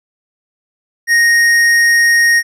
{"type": "tone with hard clipping", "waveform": "triangle", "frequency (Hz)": 1864.7, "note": "A#6", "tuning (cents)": 0, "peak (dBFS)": -9, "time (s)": [1.07, 2.43], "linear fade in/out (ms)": 50, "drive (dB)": 14, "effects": []}